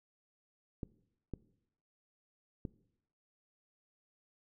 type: clicks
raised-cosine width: 3 ms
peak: -26 dBFS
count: 3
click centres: 0.832 / 1.337 / 2.652 s
effects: noise-tail reverb RT60 0.8 s tail -20 dB re dry